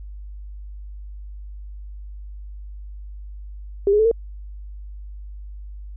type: tone with pitch steps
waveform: sine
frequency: 399.4 / 418.3 / 438.1 / 458.8 Hz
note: G4 / G#4 / A4 / A#4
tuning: +32 / +12 / -7 / -28 cents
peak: -13 dBFS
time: 3.87-4.114 s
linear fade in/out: 2 ms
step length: 61 ms
effects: added 50 Hz sine -33 dBFS peak until 5.96 s